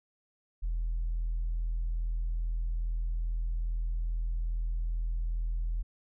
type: tone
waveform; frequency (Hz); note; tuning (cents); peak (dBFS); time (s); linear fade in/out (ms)
sine; 41.2; E1; 0; -27; 0.62-5.83; 20
effects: tanh soft clip ceiling -26 dBFS